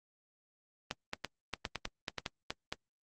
clicks, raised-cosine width 0.2 ms, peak -17 dBFS, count 12, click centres 0.911 / 1.134 / 1.247 / 1.537 / 1.652 / 1.757 / 1.854 / 2.082 / 2.183 / 2.262 / 2.505 / 2.725 s, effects Opus 24 kbps

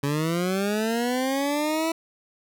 20% pulse linear sweep, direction up, 138.59 to 330 Hz, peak -18 dBFS, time 0.03-1.92 s, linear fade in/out 5 ms, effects none

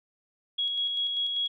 sine tone with tremolo, 3322 Hz, G#7, in tune, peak -25 dBFS, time 0.58-1.48 s, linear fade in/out 10 ms, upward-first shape square, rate 5.1 Hz, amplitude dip 30%, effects none

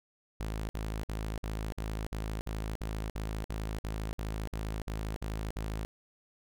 sawtooth tone bursts, 53.6 Hz, A1, 45 cents flat, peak -30 dBFS, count 16, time 0.4-5.85 s, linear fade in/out 0 ms, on 290 ms, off 54 ms, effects none

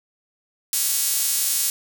sawtooth tone with high-pass filter, 277.2 Hz, C#4, in tune, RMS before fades -22 dBFS, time 0.73-1.7 s, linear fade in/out 2 ms, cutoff 8100 Hz, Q 0.81, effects none

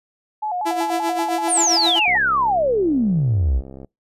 sine tone with vibrato, 784 Hz, G5, in tune, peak -21 dBFS, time 0.42-2.18 s, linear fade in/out 10 ms, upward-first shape square, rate 5.2 Hz, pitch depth 150 cents each way
sawtooth tone with tremolo, 333.9 Hz, E4, 22 cents sharp, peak -16 dBFS, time 0.65-2 s, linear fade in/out 20 ms, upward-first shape sine, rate 7.6 Hz, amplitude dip 70%
sine exponential sweep, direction down, 9956 to 54 Hz, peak -15 dBFS, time 1.48-3.62 s, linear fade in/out 50 ms
click train, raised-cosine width 2 ms, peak -24 dBFS, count 119, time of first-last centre 2.08-3.846 s, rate 66.8 Hz
effects noise-tail reverb RT60 0.2 s tail -26 dB re dry + resampled to 32000 Hz

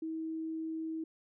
sine tone, 321 Hz, E4, 46 cents flat, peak -35 dBFS, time 0.02-1.04 s, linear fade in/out 5 ms, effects none

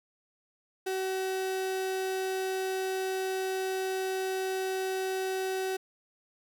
35% pulse tone, 378.6 Hz, F#4, 40 cents sharp, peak -28 dBFS, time 0.86-5.77 s, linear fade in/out 10 ms, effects 11-bit

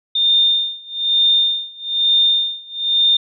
sine tone with tremolo, 3624 Hz, A#7, 50 cents flat, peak -10 dBFS, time 0.15-3.17 s, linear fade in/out 5 ms, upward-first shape sine, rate 1.1 Hz, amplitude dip 95%, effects none

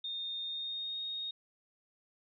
sine tone with pitch glide, 3659 to 3723 Hz, A#7 to A#7, -33 to -3 cents, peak -36 dBFS, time 0.04-1.31 s, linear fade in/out 5 ms, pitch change +30 cents, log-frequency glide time 0.42-1 s, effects none

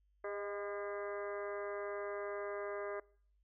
harmonic tone with a mistuned harmonic, 202.5 Hz, G#3, 43 cents flat, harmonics 2 / 3 / 4 / 5 / 6 / 7 / 8 / 9 / 10, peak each -42 / -43 / -56 / -52 / -49 / -59 / -51 / -61 / -54 dBFS, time 0.24-3 s, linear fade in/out 5 ms, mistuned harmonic 3, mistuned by +28 cents, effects noise-tail reverb RT60 0.5 s tail -23 dB re dry + added 50 Hz sine -70 dBFS peak until 3.43 s

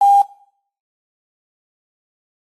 sine tone with quantisation, 803 Hz, G5, 41 cents sharp, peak -8 dBFS, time 0.01-0.22 s, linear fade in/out 5 ms, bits 6, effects noise-tail reverb RT60 0.6 s tail -19 dB re dry + AAC 32 kbps

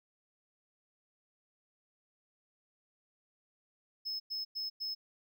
triangle tone bursts, 5190 Hz, E8, 28 cents flat, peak -34 dBFS, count 4, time 4.05-4.95 s, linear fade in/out 20 ms, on 150 ms, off 100 ms, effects none

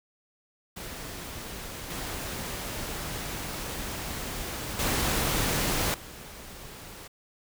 pink noise with level steps, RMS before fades -39 / -35 / -27 / -44 dBFS, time 0.76-7.08 s, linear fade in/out 10 ms, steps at 1.9 / 4.79 / 5.94 s, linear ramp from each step 2 ms, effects none

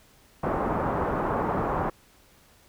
white low-pass noise, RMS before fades -27 dBFS, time 0.43-1.9 s, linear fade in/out 5 ms, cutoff 1100 Hz, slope 24 dB/octave, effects pink hiss -58 dBFS RMS until 2.68 s

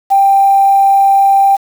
sine tone with quantisation, 787 Hz, G5, 7 cents sharp, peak -5 dBFS, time 0.1-1.57 s, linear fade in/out 20 ms, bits 5, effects none

